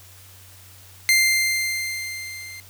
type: tone with level ramp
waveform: sawtooth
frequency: 2093 Hz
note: C7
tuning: in tune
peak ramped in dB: -10 to -33 dBFS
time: 1.09-2.6 s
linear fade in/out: 0 ms
effects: added 94 Hz sine -48 dBFS peak until 2.69 s + white hiss -48 dBFS RMS until 2.69 s